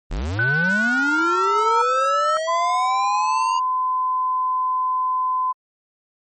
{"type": "linear sweep", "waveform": "square", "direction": "up", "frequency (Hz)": [34.65, 947], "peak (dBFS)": -23, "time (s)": [0.1, 3.6], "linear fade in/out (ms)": 20}
{"type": "tone with exponential growth", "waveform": "sine", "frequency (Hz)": 918, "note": "A#5", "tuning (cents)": -27, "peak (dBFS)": -17, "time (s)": [0.25, 1.82], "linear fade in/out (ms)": 5, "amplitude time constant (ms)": 340}
{"type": "tone with pitch glide", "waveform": "sine", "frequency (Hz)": [1500, 1313.4], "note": ["F#6", "E6"], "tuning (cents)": [23, -7], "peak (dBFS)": -17, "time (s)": [0.39, 2.37], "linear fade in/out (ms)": 0, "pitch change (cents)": -230, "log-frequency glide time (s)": [0.7, 1.58]}
{"type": "tone", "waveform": "sine", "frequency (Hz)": 1020, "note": "C6", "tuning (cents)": -44, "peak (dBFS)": -18, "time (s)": [2.47, 5.53], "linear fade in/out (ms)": 20}
{"effects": ["MP3 32 kbps"]}